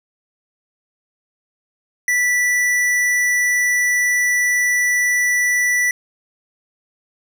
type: tone with hard clipping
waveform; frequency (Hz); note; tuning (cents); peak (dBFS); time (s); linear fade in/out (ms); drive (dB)
sine; 1967; B6; -7; -16; 2.08-5.91; 2; 13
effects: none